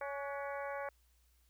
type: harmonic tone with a mistuned harmonic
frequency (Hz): 280.6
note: C#4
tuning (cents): +21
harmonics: 2 / 3 / 4 / 5 / 6 / 7 / 8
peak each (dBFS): -41 / -45 / -47 / -49 / -51 / -52 / -53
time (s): 0.01-0.89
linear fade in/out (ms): 2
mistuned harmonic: 5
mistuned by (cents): +74
effects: added 60 Hz sine -68 dBFS peak until 1.49 s + white hiss -75 dBFS RMS until 1.49 s